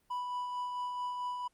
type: tone with tremolo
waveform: triangle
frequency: 987.8 Hz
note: B5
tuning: in tune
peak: -31 dBFS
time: 0.1-1.48 s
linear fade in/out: 10 ms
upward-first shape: sine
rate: 4.5 Hz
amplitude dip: 30%
effects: pink hiss -73 dBFS RMS until 1.53 s + Opus 32 kbps